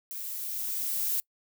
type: noise with level ramp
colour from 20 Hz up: violet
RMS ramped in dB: -38 to -28 dBFS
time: 0.11-1.2 s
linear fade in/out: 0 ms
effects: noise-tail reverb RT60 0.1 s tail -26 dB re dry